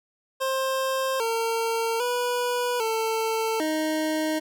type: tone with pitch steps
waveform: 25% pulse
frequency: 529 / 455.8 / 489.6 / 446.3 / 311.9 Hz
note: C5 / A#4 / B4 / A4 / D#4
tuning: +19 / -39 / -15 / +25 / +4 cents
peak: -20 dBFS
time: 0.4-4.4 s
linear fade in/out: 20 ms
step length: 800 ms
effects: none